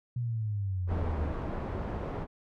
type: exponential sweep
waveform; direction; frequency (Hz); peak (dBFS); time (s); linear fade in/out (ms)
sine; down; 123.47 to 72.4; -29; 0.16-1.32; 5
type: low-pass noise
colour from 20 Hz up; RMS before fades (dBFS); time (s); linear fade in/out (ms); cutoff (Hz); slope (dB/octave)
pink; -35; 0.87-2.27; 50; 950; 12
effects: none